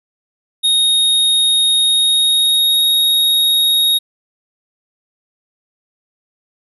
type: tone with pitch glide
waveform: square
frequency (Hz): 3729 to 3755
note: A#7 to A#7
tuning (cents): 0 to +12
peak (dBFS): -11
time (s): 0.63-3.99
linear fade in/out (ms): 20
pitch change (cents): +12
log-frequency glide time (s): 1.77-2.86
effects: none